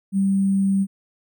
sine tone with sample-and-hold, 194.8 Hz, G3, 11 cents flat, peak -16 dBFS, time 0.12-0.87 s, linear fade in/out 50 ms, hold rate 8820 Hz, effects none

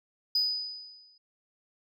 sine tone with exponential decay, 4978 Hz, D#8, in tune, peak -20 dBFS, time 0.35-1.18 s, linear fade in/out 5 ms, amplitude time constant 180 ms, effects tanh soft clip ceiling -21 dBFS

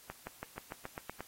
accelerating click train, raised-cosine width 0.5 ms, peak -26 dBFS, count 9, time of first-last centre 0.1-1.206 s, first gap 170 ms, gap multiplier 0.94, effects white hiss -58 dBFS RMS until 1.27 s + AAC 48 kbps

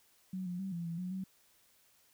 sine tone with pitch steps, 186.6 / 177.9 / 192.4 / 170.8 / 167.6 / 181.8 / 189.2 Hz, F#3 / F3 / G3 / F3 / E3 / F#3 / F#3, +15 / +32 / -32 / -38 / +29 / -30 / +39 cents, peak -36 dBFS, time 0.33-1.24 s, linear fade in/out 5 ms, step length 130 ms, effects white hiss -68 dBFS RMS until 2.13 s

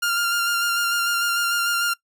sawtooth tone with vibrato, 1396.9 Hz, F6, in tune, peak -16 dBFS, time 0.02-1.94 s, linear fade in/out 10 ms, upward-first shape square, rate 6.7 Hz, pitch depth 15 cents each way, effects noise-tail reverb RT60 0.1 s tail -21 dB re dry

